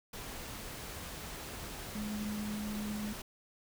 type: tone in noise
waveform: sine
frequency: 210.2 Hz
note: G#3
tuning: 21 cents sharp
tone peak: -36 dBFS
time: 1.95-3.13 s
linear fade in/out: 5 ms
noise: pink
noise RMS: -44 dBFS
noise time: 0.13-3.22 s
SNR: +5 dB
effects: none